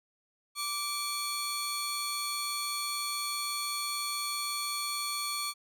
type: tone cluster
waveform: 25% pulse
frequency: 1168 / 3379 / 4394 Hz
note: D6 / G#7 / C#8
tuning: -10 / +29 / -16 cents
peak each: -32 / -39 / -30 dBFS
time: 0.55-5.54 s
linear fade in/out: 50 ms
effects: none